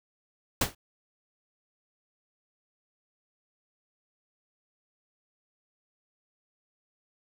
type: noise with exponential decay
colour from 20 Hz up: pink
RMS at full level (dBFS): -20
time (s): 0.61-0.75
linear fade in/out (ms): 5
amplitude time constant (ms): 29
effects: none